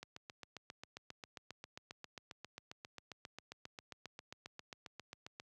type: click train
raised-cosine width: 0.2 ms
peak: -30 dBFS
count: 41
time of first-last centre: 0.03-5.399 s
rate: 7.45 Hz
effects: high-pass 80 Hz 12 dB/octave